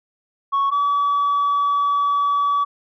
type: tone pair in turn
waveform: sine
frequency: 1108.7 / 1143.2 Hz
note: C#6 / D6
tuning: 0 / -47 cents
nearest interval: minor second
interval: 53 cents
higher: second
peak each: -14 dBFS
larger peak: neither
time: 0.52-0.71 / 0.71-2.65 s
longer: second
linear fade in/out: 20 ms
effects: tanh soft clip ceiling -14 dBFS